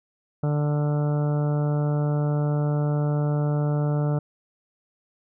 harmonic tone with a mistuned harmonic, 147.7 Hz, D3, 10 cents sharp, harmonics 1 / 2 / 3 / 4 / 5 / 6 / 7 / 8 / 9 / 10, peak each -21 / -32 / -33 / -33 / -39 / -42 / -49 / -47 / -42 / -50 dBFS, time 0.43-4.19 s, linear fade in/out 5 ms, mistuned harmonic 10, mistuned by -34 cents, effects none

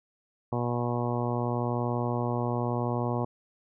harmonic tone, 120.8 Hz, B2, 38 cents flat, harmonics 1 / 2 / 3 / 4 / 5 / 6 / 7 / 8 / 9, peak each -30 / -33 / -35 / -36 / -37 / -38 / -38 / -39 / -40 dBFS, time 0.52-3.25 s, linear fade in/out 5 ms, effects none

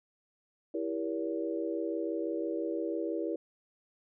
sine chord, E diminished seventh, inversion none, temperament just, 329.6 / 395.6 / 474.7 / 569.6 Hz, E4 / G4 / Bb4 / Db5, 0 / +16 / +31 / +47 cents, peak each -34 / -38 / -37 / -39 dBFS, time 0.74-3.36 s, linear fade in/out 5 ms, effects none

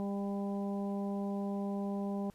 harmonic tone with a mistuned harmonic, 200 Hz, G3, 35 cents sharp, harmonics 1 / 2 / 3 / 4 / 5, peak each -34 / -42 / -44 / -46 / -51 dBFS, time 0-2.3 s, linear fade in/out 0 ms, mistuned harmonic 4, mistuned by -16 cents, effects pink hiss -66 dBFS RMS until 2.34 s + resampled to 32000 Hz

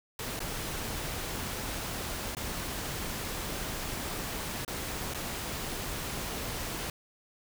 pink noise with dropouts, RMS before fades -36 dBFS, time 0.19-6.9 s, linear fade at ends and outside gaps 2 ms, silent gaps 0.393-0.403 / 2.35-2.368 / 4.649-4.678 / 5.138-5.145 s, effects none

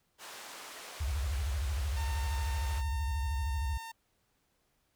pink band-pass noise, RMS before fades -47 dBFS, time 0.18-2.83 s, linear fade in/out 50 ms, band 580 to 11000 Hz, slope 12 dB/octave
sine tone with vibrato, 69.3 Hz, C#2, in tune, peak -30 dBFS, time 1-3.78 s, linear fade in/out 10 ms, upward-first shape square, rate 13 Hz, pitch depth 210 cents each way
sawtooth tone, 909 Hz, A#5, 44 cents flat, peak -38 dBFS, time 1.96-3.92 s, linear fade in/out 10 ms
effects pink hiss -75 dBFS RMS until 4.95 s

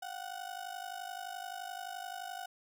35% pulse ring-modulated tone, 740 Hz, F#5, in tune, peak -36 dBFS, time 0.02-2.46 s, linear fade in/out 5 ms, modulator 25.8 Hz, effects none

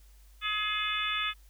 harmonic tone with a mistuned harmonic, 422.2 Hz, G#4, 29 cents sharp, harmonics 3 / 4 / 5 / 6 / 7 / 8, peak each -34 / -38 / -37 / -35 / -38 / -34 dBFS, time 0.41-1.34 s, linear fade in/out 50 ms, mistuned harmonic 8, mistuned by +52 cents, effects added 50 Hz sine -53 dBFS peak until 1.49 s + white hiss -65 dBFS RMS until 1.49 s

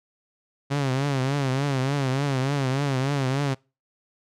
sawtooth tone with vibrato, 136.3 Hz, C#3, 29 cents flat, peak -18 dBFS, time 0.7-3.55 s, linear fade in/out 20 ms, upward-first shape triangle, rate 3.4 Hz, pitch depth 120 cents each way, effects noise-tail reverb RT60 0.3 s tail -25 dB re dry + low-pass 7000 Hz 12 dB/octave

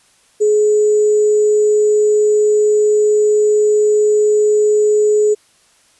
sine tone with sample-and-hold, 422.2 Hz, G#4, 29 cents sharp, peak -9 dBFS, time 0.4-5.35 s, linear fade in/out 20 ms, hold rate 7350 Hz, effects white hiss -53 dBFS RMS until 5.99 s + resampled to 24000 Hz

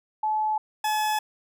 sine / 40% pulse tone pair in turn, 861 / 855.5 Hz, A5 / A5, -38 / -49 cents, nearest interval unison, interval 11 cents, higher first, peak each -22 / -22 dBFS, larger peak neither, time 0.23-0.58 / 0.84-1.19 s, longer neither, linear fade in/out 5 ms, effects none

